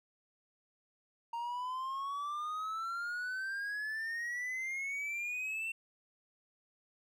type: exponential sweep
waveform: triangle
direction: up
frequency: 927 to 2709 Hz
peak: -34 dBFS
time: 1.33-5.72 s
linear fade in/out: 5 ms
effects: none